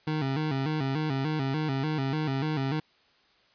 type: tone with vibrato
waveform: 25% pulse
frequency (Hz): 144.5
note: D3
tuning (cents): -28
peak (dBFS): -23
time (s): 0.07-2.8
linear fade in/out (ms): 5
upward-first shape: square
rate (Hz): 3.4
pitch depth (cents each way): 120
effects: white hiss -63 dBFS RMS until 3.54 s + resampled to 11025 Hz